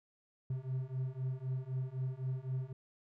triangle beating tone pair, 128.1 / 132 Hz, C3 / C3, -36 / +16 cents, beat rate 3.9 Hz, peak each -37 / -36 dBFS, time 0.5-2.73 s, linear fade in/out 5 ms, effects none

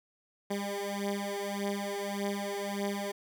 15% pulse beating tone pair, 200 / 201.7 Hz, G3 / G3, +35 / +50 cents, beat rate 1.7 Hz, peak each -29 / -29 dBFS, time 0.5-3.12 s, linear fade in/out 10 ms, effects none

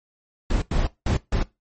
brown noise bursts at uneven times, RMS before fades -21 dBFS, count 4, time 0.5-0.62 / 0.71-0.87 / 1.06-1.17 / 1.32-1.43 s, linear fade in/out 5 ms, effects noise-tail reverb RT60 0.2 s tail -19 dB re dry + MP3 32 kbps

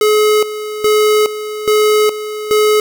square tone with tremolo, 425.4 Hz, G#4, 42 cents sharp, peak -9 dBFS, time 0.01-2.8 s, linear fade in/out 2 ms, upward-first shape square, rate 1.2 Hz, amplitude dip 75%, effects none

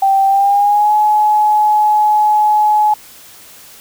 sine tone with pitch glide, 781 to 846.8 Hz, G5 to G#5, -7 to +33 cents, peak -8 dBFS, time 0.02-2.94 s, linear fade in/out 5 ms, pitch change +140 cents, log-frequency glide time 0.27-0.94 s, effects white hiss -39 dBFS RMS until 3.8 s

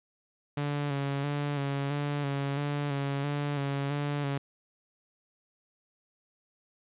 sawtooth tone with vibrato, 142.2 Hz, C#3, 45 cents sharp, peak -25 dBFS, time 0.57-4.38 s, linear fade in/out 5 ms, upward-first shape square, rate 1.5 Hz, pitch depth 32 cents each way, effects resampled to 8000 Hz + 10-bit

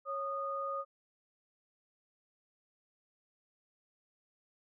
sine tone pair together, 551.3 / 1232 Hz, C#5 / D#6, -10 / -17 cents, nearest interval octave + major second, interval 1393 cents, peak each -39 / -36 dBFS, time 0.05-0.85 s, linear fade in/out 50 ms, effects none

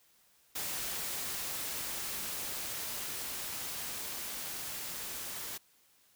white noise with level ramp, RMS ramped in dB -37 to -41 dBFS, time 0.55-5.58 s, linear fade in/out 10 ms, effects white hiss -67 dBFS RMS until 6.15 s

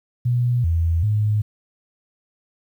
sine tone with pitch steps, 122.1 / 83.1 / 106 Hz, B2 / E2 / G#2, -19 / +15 / +36 cents, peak -16 dBFS, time 0.25-1.42 s, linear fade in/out 10 ms, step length 390 ms, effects 9-bit

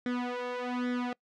sawtooth tone with flanger, 246.9 Hz, B3, in tune, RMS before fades -33 dBFS, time 0.06-1.13 s, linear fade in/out 2 ms, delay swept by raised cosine 0.55 to 2.25 ms, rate 1.2 Hz, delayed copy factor +0.95, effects noise-tail reverb RT60 0.1 s tail -24 dB re dry + low-pass 3000 Hz 12 dB/octave

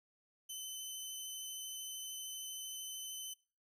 15% pulse tone with vibrato, 3045 Hz, F#7, 49 cents sharp, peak -36 dBFS, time 0.49-3.34 s, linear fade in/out 10 ms, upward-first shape sine, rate 13 Hz, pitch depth 10 cents each way, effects noise-tail reverb RT60 0.4 s tail -23 dB re dry

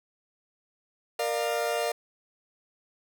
40% pulse chord, Bb major, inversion none, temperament equal with one note detuned, 466.2 / 598.6 / 698.5 Hz, Bb4 / D5 / F5, 0 / +33 / 0 cents, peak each -30 dBFS, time 1.19-1.92 s, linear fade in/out 5 ms, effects none

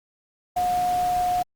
sine tone in noise, 720 Hz, F#5, 47 cents flat, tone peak -20 dBFS, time 0.56-1.43 s, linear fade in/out 10 ms, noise pink, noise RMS -37 dBFS, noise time 0.56-1.43 s, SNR +14 dB, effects Opus 48 kbps

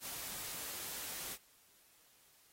white noise, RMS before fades -44 dBFS, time 0-1.38 s, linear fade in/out 50 ms, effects white hiss -67 dBFS RMS until 2.52 s + AAC 48 kbps

